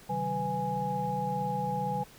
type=tone cluster; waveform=sine; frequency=133 / 154.9 / 190.3 / 498.2 / 830 Hz; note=C3 / D#3 / F#3 / B4 / G#5; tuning=+29 / -7 / +49 / +15 / -1 cents; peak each=-38 / -39 / -36 / -37 / -31 dBFS; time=0.09-2.04 s; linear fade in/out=10 ms; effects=pink hiss -54 dBFS RMS until 2.18 s